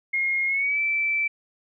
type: tone with pitch glide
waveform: sine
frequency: 2145 to 2326 Hz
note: C7 to D7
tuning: +42 to -17 cents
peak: -21 dBFS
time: 0.13-1.28 s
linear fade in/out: 10 ms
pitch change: +141 cents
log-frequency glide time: 0.47-0.8 s
effects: none